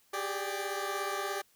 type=tone cluster; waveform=15% pulse; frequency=391 / 407.9 / 587 Hz; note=G4 / G#4 / D5; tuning=-4 / -31 / -1 cents; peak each=-30 / -32 / -32 dBFS; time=0.13-1.42 s; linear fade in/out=10 ms; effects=white hiss -67 dBFS RMS until 1.55 s